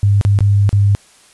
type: tone with dropouts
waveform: sine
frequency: 100.9 Hz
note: G#2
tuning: 49 cents flat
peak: -8 dBFS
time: 0.03-0.95 s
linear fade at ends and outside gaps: 0 ms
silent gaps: 0.212-0.25 / 0.389-0.406 / 0.692-0.729 s
effects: white hiss -47 dBFS RMS until 1.33 s + resampled to 24000 Hz